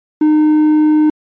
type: tone with quantisation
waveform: triangle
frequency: 305.9 Hz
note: D#4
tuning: 29 cents flat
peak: -5 dBFS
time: 0.21-1.1 s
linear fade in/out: 5 ms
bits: 5
effects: low-pass 2000 Hz 12 dB/octave + MP3 48 kbps